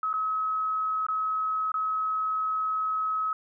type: tone with dropouts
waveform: sine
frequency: 1281 Hz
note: E6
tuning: 50 cents flat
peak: -25 dBFS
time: 0.03-3.33 s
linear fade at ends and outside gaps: 2 ms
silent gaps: 0.13-0.138 / 1.066-1.085 / 1.718-1.741 s
effects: none